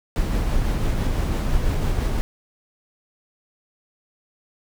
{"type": "noise with tremolo", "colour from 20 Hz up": "brown", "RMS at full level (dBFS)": -20, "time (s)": [0.16, 2.21], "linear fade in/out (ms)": 0, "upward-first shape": "sine", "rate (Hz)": 6, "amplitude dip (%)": 25, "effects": []}